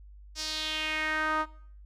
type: tone with band-pass filter sweep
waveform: sawtooth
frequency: 311.1 Hz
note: D#4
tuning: in tune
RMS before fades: -31 dBFS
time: 0.35-1.46 s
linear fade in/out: 50 ms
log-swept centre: 5500 to 1100 Hz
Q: 3
effects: noise-tail reverb RT60 0.6 s tail -21 dB re dry + added 50 Hz sine -47 dBFS peak until 1.85 s